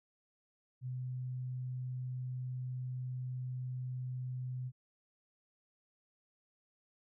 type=tone; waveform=sine; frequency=126.9 Hz; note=B2; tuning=47 cents sharp; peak=-37 dBFS; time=0.81-4.72 s; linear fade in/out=50 ms; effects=none